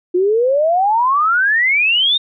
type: exponential sweep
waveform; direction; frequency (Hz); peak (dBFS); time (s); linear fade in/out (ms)
sine; up; 349.2 to 3729; -11; 0.14-2.18; 10
effects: none